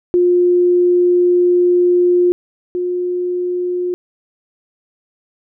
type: tone pair in turn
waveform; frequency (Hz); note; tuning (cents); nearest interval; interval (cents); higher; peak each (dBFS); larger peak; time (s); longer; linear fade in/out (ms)
sine; 355 / 357.7; F4 / F4; +28 / +41; unison; 13; second; -9 / -16; first; 0.14-2.32 / 2.75-3.94; first; 0
effects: none